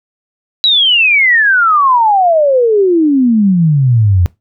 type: exponential sweep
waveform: sine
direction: down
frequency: 3965 to 84.9 Hz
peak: -6 dBFS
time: 0.64-4.26 s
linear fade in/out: 0 ms
effects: noise-tail reverb RT60 0.2 s tail -21 dB re dry